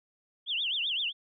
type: tone with vibrato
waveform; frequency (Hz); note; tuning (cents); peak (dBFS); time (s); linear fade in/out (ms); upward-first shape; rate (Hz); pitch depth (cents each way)
sine; 3136; G7; 0; -28; 0.46-1.13; 50; triangle; 7.8; 290
effects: none